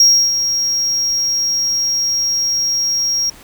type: tone with ADSR envelope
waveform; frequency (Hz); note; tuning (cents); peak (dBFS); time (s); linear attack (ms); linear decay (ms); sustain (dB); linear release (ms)
triangle; 5600; F8; +4; -4; 0-3.3; 3; 310; -9; 6
effects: pink hiss -41 dBFS RMS until 3.43 s